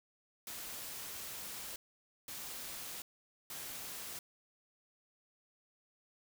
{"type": "noise bursts at uneven times", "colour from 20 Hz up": "white", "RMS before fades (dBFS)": -45, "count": 3, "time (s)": [[0.47, 1.76], [2.28, 3.02], [3.5, 4.19]], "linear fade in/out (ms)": 2, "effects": []}